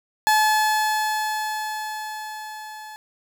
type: tone with level ramp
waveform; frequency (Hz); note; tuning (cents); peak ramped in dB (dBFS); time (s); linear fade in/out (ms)
30% pulse; 860; A5; -40; -12 to -34; 0.27-2.96; 0
effects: none